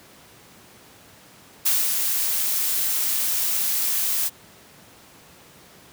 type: noise with ADSR envelope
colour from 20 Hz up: blue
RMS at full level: -19 dBFS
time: 1.65-4.3 s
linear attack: 13 ms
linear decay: 220 ms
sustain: -4 dB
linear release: 34 ms
effects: pink hiss -49 dBFS RMS until 5.92 s + high-pass 100 Hz 12 dB/octave